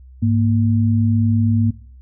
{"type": "tone pair together", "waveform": "sine", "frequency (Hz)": [103.4, 232.1], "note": ["G#2", "A#3"], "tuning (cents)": [-7, -7], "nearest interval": "octave + major second", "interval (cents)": 1400, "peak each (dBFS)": [-15, -17], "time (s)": [0.22, 1.71], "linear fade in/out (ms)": 10, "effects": ["noise-tail reverb RT60 0.5 s tail -23 dB re dry", "added 64 Hz sine -39 dBFS peak until 2.01 s"]}